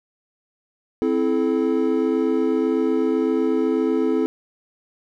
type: chord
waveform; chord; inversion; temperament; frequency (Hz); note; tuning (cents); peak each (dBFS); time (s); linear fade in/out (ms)
triangle; A minor; first; equal with one note detuned; 261.6 / 329.6 / 431.4; C4 / E4 / A4; 0 / 0 / -34; -20; 1.02-4.26; 0
effects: none